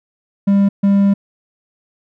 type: tone bursts at uneven times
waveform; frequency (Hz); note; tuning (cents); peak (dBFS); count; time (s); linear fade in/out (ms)
triangle; 199; G3; +26; -7; 2; 0.47-0.69 / 0.83-1.14; 10
effects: none